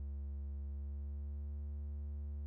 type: tone with pitch glide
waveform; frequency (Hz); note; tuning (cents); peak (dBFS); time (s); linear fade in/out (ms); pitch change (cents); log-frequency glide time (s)
triangle; 70.3 to 72.44; C#2 to D2; +25 to -23; -38; 0-2.46; 0; +52; 0.67-1.57
effects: none